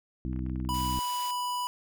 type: harmonic tone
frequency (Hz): 63.5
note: B1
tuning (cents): +49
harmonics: 1 / 2 / 3 / 4 / 5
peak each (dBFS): -33 / -36 / -38 / -39 / -40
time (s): 0.25-0.99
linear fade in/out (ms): 0
type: clicks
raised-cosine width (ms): 0.5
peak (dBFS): -37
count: 8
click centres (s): 0.331 / 0.362 / 0.392 / 0.464 / 0.497 / 0.559 / 0.601 / 0.65
type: tone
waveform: square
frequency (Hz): 986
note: B5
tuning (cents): -3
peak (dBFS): -30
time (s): 0.69-1.67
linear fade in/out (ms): 0
type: high-pass noise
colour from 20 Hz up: white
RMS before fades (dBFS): -43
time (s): 0.74-1.31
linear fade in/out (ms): 2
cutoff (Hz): 1200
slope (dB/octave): 12
effects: none